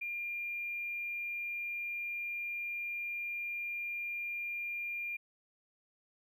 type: tone with hard clipping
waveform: triangle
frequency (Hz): 2400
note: D7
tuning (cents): +37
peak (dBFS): -36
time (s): 0.01-5.17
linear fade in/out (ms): 10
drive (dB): 3
effects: none